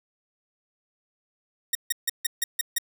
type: tone bursts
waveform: 5% pulse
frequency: 1864.7 Hz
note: A#6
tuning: in tune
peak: -11 dBFS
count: 7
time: 1.73-2.784 s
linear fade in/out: 5 ms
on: 22 ms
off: 150 ms
effects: none